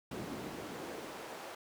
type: noise with high-pass filter sweep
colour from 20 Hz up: brown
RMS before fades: -44 dBFS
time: 0.11-1.55 s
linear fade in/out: 5 ms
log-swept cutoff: 210 to 600 Hz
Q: 1
effects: none